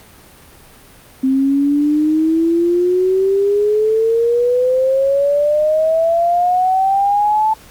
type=exponential sweep; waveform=sine; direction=up; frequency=261.6 to 880 Hz; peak=-11 dBFS; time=1.23-7.54 s; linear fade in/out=10 ms; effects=pink hiss -43 dBFS RMS until 7.7 s + Opus 48 kbps